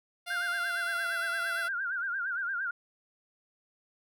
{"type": "tone with pitch glide", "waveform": "10% pulse", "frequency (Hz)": [701, 675.6], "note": ["F5", "E5"], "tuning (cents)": [6, 42], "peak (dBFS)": -28, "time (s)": [0.26, 1.69], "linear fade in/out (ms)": 20, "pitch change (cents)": -64, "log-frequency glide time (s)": [0.4, 1.16]}
{"type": "tone with vibrato", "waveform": "sine", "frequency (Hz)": 1493, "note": "F#6", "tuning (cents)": 15, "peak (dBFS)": -30, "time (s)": [0.3, 2.71], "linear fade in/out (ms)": 5, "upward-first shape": "sine", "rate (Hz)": 8.7, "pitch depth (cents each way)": 130}
{"effects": []}